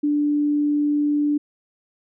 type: tone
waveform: sine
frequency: 293.7 Hz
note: D4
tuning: in tune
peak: -17 dBFS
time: 0.03-1.38 s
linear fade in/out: 10 ms
effects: none